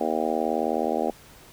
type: harmonic tone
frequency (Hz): 79.3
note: D#2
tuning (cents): +33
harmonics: 3 / 4 / 5 / 6 / 7 / 8 / 9 / 10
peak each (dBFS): -31 / -31 / -31 / -31 / -31 / -31 / -31 / -31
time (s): 0-1.11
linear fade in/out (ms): 10
effects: pink hiss -50 dBFS RMS until 1.52 s